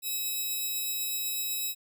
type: tone pair together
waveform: 5% pulse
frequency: 2576 / 3860 Hz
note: E7 / B7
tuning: -41 / -40 cents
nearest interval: perfect fifth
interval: 701 cents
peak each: -28 / -23 dBFS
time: 0.02-1.75 s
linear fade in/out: 50 ms
effects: none